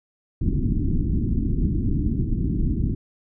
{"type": "low-pass noise", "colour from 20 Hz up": "pink", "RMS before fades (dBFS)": -22, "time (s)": [0.41, 2.95], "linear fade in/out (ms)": 5, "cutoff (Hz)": 320, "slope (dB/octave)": 48, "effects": []}